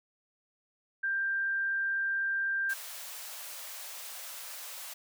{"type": "tone", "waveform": "sine", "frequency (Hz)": 1584, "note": "G6", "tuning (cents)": 18, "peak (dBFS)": -28, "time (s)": [1.03, 2.74], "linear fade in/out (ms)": 10}
{"type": "high-pass noise", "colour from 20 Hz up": "white", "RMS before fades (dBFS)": -43, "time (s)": [2.69, 4.94], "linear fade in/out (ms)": 10, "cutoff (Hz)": 520, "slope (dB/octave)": 48}
{"effects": []}